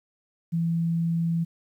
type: tone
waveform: sine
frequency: 166.9 Hz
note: E3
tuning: 22 cents sharp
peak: -22 dBFS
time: 0.52-1.45 s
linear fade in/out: 20 ms
effects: 10-bit